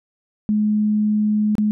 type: tone with dropouts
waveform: sine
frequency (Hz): 211.6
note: G#3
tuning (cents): +33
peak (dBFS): -15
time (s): 0.49-1.71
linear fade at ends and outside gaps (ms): 0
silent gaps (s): 1.553-1.582
effects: none